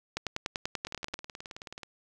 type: two click trains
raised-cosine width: 0.2 ms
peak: -24 / -14 dBFS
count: 19 / 11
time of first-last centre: 0.87-1.833 / 0.17-1.141 s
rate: 18.7 / 10.3 Hz
effects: none